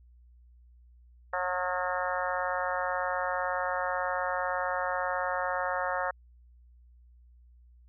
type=harmonic tone with a mistuned harmonic; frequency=181.9 Hz; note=F#3; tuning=29 cents flat; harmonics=3 / 4 / 5 / 6 / 7 / 8 / 9 / 10; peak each=-34 / -35 / -36 / -37 / -37 / -38 / -39 / -39 dBFS; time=1.33-6.11 s; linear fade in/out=5 ms; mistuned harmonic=8; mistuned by=-41 cents; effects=added 60 Hz sine -54 dBFS peak until 7.88 s